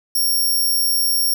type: tone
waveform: 5% pulse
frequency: 5540 Hz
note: F8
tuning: 15 cents flat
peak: -10 dBFS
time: 0.15-1.34 s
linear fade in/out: 5 ms
effects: none